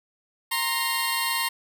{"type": "tone cluster", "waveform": "15% pulse", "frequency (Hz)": [931, 1057, 4250], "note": ["A#5", "C6", "C8"], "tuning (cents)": [-2, 17, 26], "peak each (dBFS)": [-21, -22, -23], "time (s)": [0.51, 1.49], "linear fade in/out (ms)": 10, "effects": []}